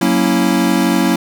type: chord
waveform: square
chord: F# dominant seventh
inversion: none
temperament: equal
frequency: 185 / 233.1 / 277.2 / 329.6 Hz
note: F#3 / A#3 / C#4 / E4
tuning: 0 / 0 / 0 / 0 cents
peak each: -18 dBFS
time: 0.01-1.16 s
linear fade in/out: 5 ms
effects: none